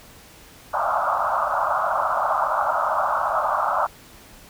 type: band-pass noise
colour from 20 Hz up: white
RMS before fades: -22 dBFS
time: 0.73-3.87 s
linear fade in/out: 10 ms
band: 580 to 1400 Hz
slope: 96 dB/octave
effects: pink hiss -47 dBFS RMS until 4.49 s